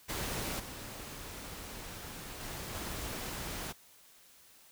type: noise with level steps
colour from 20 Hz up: pink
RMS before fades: -37 / -45 / -42 / -40 dBFS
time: 0.08-3.73 s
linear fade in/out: 20 ms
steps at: 0.59 / 2.4 / 2.74 s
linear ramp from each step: 10 ms
effects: white hiss -60 dBFS RMS until 4.71 s